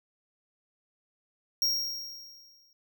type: tone with exponential decay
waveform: square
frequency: 5588 Hz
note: F8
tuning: in tune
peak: -23 dBFS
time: 1.62-2.73 s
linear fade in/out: 1 ms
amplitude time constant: 240 ms
effects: none

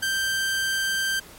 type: tone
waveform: sawtooth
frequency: 1568 Hz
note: G6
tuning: in tune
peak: -19 dBFS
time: 0.02-1.2 s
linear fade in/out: 10 ms
effects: pink hiss -46 dBFS RMS until 1.38 s + MP3 64 kbps

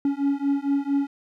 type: beating tone pair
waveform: triangle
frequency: 278.1 / 282.5 Hz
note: C#4 / C#4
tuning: +6 / +33 cents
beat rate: 4.4 Hz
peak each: -22 / -22 dBFS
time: 0.05-1.07 s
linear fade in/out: 2 ms
effects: none

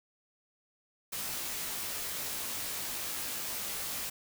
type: noise with comb filter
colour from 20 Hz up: white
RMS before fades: -37 dBFS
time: 1.12-4.1 s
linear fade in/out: 10 ms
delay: 18 ms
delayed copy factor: -0.95
effects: none

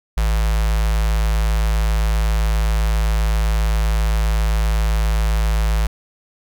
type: tone with notch filter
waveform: square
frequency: 53.8 Hz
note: A1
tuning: 38 cents flat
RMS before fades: -17 dBFS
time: 0.17-5.87 s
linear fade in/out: 5 ms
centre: 290 Hz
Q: 0.59
effects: none

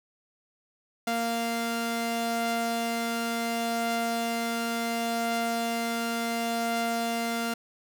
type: tone pair together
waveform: sawtooth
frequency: 231.9 / 695 Hz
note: A#3 / F5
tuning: -9 / -9 cents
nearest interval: octave + perfect fifth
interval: 1900 cents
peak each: -26 dBFS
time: 1.07-7.54 s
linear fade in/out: 5 ms
effects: none

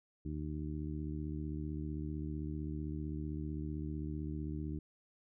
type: harmonic tone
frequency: 75.6 Hz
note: D#2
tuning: 49 cents flat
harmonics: 1 / 2 / 3 / 4 / 5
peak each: -41 / -42 / -47 / -43 / -52 dBFS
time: 0.25-4.79 s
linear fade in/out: 5 ms
effects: none

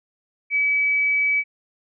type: tone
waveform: sine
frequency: 2287 Hz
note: D7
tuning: 47 cents flat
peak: -17 dBFS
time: 0.5-1.44 s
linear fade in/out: 50 ms
effects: none

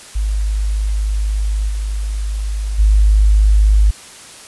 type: tone with level steps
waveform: sine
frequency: 51.91 Hz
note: G#1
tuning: in tune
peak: -14 / -17 / -7 dBFS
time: 0.15-3.91 s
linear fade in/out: 10 ms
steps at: 1.68 / 2.78 s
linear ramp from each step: 20 ms
effects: white hiss -37 dBFS RMS until 4.47 s + resampled to 24000 Hz

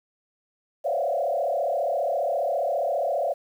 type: tone with frequency modulation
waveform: sine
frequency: 622.3 Hz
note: D#5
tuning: in tune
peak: -22 dBFS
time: 0.84-3.34 s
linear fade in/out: 20 ms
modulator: 34.8 Hz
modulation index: 2.7
effects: 9-bit

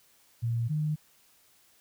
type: tone pair in turn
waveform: sine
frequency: 116.54 / 152.52 Hz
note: A#2 / D#3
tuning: 0 / -34 cents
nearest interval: perfect fourth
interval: 466 cents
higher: second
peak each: -26 dBFS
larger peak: neither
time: 0.42-0.69 / 0.69-0.96 s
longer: neither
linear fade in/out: 20 ms
effects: white hiss -63 dBFS RMS until 1.8 s

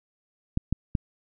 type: clicks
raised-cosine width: 5 ms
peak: -11 dBFS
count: 3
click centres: 0.574 / 0.726 / 0.952 s
effects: none

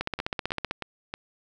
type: two click trains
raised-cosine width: 0.3 ms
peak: -16 / -12 dBFS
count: 4 / 12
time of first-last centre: 0.19-1.139 / 0.01-0.711 s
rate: 3.16 / 15.7 Hz
effects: none

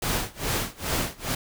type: noise with tremolo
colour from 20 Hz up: pink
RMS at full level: -25 dBFS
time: 0.02-1.35 s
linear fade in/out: 5 ms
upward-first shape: sine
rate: 2.4 Hz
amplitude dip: 95%
effects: none

